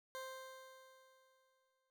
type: tone with exponential decay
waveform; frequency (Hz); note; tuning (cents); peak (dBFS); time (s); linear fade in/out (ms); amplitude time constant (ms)
20% pulse; 523.3; C5; 0; -39; 0.15-1.9; 0; 380
effects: none